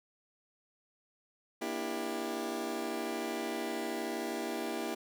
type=chord; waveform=25% pulse; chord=E half-diminished seventh; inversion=second; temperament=just; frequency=237.3 / 296.7 / 329.6 / 395.6 Hz; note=Bb3 / D4 / E4 / G4; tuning=+31 / +18 / 0 / +16 cents; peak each=-37 / -39 / -35 / -36 dBFS; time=1.61-4.95 s; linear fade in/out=10 ms; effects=none